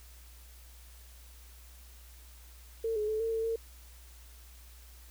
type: tone with pitch steps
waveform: sine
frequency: 451.7 / 423.3 / 434.6 / 452.7 / 448.5 / 454.1 Hz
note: A4 / G#4 / A4 / A4 / A4 / A#4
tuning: +45 / +33 / -21 / +49 / +33 / -45 cents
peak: -29 dBFS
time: 2.84-3.56 s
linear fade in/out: 5 ms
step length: 120 ms
effects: added 60 Hz sine -51 dBFS peak until 5.1 s + white hiss -58 dBFS RMS until 5.1 s